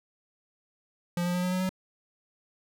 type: tone with pitch steps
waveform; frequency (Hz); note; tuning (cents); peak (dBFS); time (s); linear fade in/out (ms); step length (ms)
square; 174.61 / 176.95 / 179.31 / 181.71 / 184.14 / 186.6; F3 / F3 / F3 / F#3 / F#3 / F#3; 0 / +23 / +46 / -31 / -8 / +15; -27; 1.17-1.692; 2; 87
effects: none